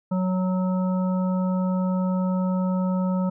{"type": "harmonic tone", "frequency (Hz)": 185, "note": "F#3", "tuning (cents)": 0, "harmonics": [1, 3, 5, 7], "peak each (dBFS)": [-21, -31, -35, -38], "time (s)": [0.11, 3.3], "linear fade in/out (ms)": 10, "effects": []}